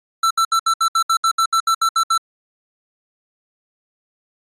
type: tone bursts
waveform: square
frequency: 1335 Hz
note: E6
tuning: 22 cents sharp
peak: -14 dBFS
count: 14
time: 0.23-2.178 s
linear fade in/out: 5 ms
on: 76 ms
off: 68 ms
effects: low-pass 11000 Hz 12 dB/octave + AAC 32 kbps